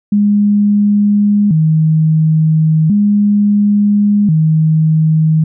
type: tone with vibrato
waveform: sine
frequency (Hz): 180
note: F#3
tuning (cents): -47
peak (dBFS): -7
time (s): 0.12-5.44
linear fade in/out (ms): 5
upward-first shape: square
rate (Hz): 0.36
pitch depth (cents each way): 230
effects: none